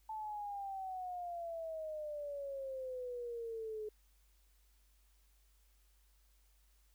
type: exponential sweep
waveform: sine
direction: down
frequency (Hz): 880 to 423.2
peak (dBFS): -40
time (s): 0.09-3.89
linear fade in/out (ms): 5
effects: added 50 Hz sine -67 dBFS peak until 6.94 s + white hiss -75 dBFS RMS until 6.94 s